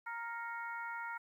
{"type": "harmonic tone with a mistuned harmonic", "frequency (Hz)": 466.2, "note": "A#4", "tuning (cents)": 0, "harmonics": [2, 3, 4, 5], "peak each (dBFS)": [-43, -43, -48, -51], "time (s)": [0.06, 1.18], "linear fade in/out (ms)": 10, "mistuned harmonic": 5, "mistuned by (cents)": -100, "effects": ["12-bit"]}